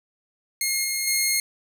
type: tone with level steps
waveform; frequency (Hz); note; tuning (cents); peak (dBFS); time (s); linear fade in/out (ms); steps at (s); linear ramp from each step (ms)
10% pulse; 2145; C7; +42; -13 / -15 / -11; 0.61-1.4; 2; 0.84 / 1.07; 5
effects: none